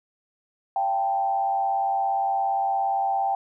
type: tone with frequency modulation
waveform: sine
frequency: 785 Hz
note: G5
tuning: 2 cents sharp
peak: -21 dBFS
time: 0.76-3.35 s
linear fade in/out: 2 ms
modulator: 97.3 Hz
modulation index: 0.67
effects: none